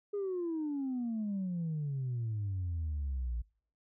sine exponential sweep, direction down, 415.3 to 56 Hz, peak -31 dBFS, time 0.13-3.42 s, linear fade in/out 10 ms, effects noise-tail reverb RT60 0.5 s tail -26 dB re dry + tanh soft clip ceiling -30 dBFS

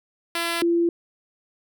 5% pulse / sine tone pair in turn, 338.1 / 340.5 Hz, E4 / F4, +44 / -44 cents, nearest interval unison, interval 12 cents, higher second, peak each -12 / -17 dBFS, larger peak first, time 0.35-0.62 / 0.62-0.89 s, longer neither, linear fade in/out 2 ms, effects none

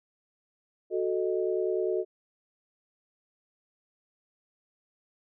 sine chord, D# diminished, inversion first, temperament equal, 370 / 440 / 622.3 Hz, F#4 / A4 / D#5, 0 / 0 / 0 cents, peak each -28 / -30 / -34 dBFS, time 0.9-2.05 s, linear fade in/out 50 ms, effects none

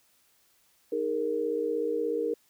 sine chord, D# suspended fourth, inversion none, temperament equal with one note detuned, 311.1 / 409.6 / 466.2 Hz, D#4 / G#4 / A#4, 0 / -24 / 0 cents, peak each -34 / -33 / -28 dBFS, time 0.92-2.34 s, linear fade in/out 5 ms, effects white hiss -66 dBFS RMS until 2.49 s

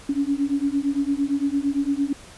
sine beating tone pair, 277.2 / 286 Hz, C#4 / D4, 0 / -46 cents, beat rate 8.8 Hz, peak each -23 dBFS, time 0.09-2.13 s, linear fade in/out 5 ms, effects pink hiss -45 dBFS RMS until 2.37 s + resampled to 24000 Hz

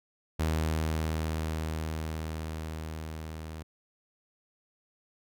sawtooth tone with level ramp, 79.1 Hz, D#2, 29 cents sharp, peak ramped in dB -22 to -35 dBFS, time 0.39-3.63 s, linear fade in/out 10 ms, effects none

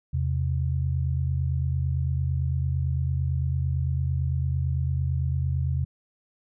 sine tone pair together, 82.41 / 131.32 Hz, E2 / C3, 0 / +7 cents, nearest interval minor sixth, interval 807 cents, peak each -25 / -26 dBFS, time 0.13-5.85 s, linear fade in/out 10 ms, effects none

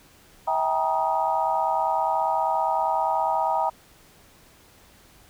sine tone cluster, 646 / 782 / 852 / 947 / 1247 Hz, E5 / G5 / G#5 / A#5 / D#6, -35 / -4 / +44 / +27 / +3 cents, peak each -28 / -26 / -32 / -24 / -32 dBFS, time 0.47-3.7 s, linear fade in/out 10 ms, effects pink hiss -54 dBFS RMS until 5.29 s

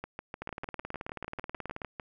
two click trains, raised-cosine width 0.5 ms, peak -22 / -22 dBFS, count 27 / 14, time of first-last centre 0.42-1.818 / 0.04-1.998 s, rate 18.6 / 6.64 Hz, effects none

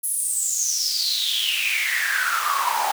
pink noise with high-pass filter sweep, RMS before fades -23 dBFS, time 0.03-2.92 s, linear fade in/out 10 ms, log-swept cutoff 11000 to 800 Hz, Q 9.7, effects none

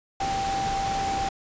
sine tone in noise, 784 Hz, G5, in tune, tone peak -25 dBFS, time 0.2-1.29 s, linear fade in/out 5 ms, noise pink, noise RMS -32 dBFS, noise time 0.2-1.29 s, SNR +4 dB, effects resampled to 16000 Hz

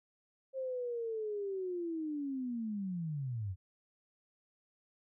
sine linear sweep, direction down, 535 to 87.31 Hz, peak -35 dBFS, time 0.53-3.56 s, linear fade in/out 50 ms, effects none

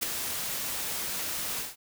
white noise with ADSR envelope, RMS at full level -26 dBFS, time 0.01-1.76 s, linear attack 21 ms, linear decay 4 ms, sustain -7 dB, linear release 170 ms, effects none

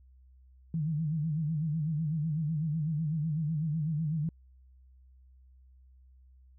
sine tone with vibrato, 155.56 Hz, D#3, in tune, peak -28 dBFS, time 0.74-4.29 s, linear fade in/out 2 ms, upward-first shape sine, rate 8 Hz, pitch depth 110 cents each way, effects added 64 Hz sine -55 dBFS peak until 6.58 s

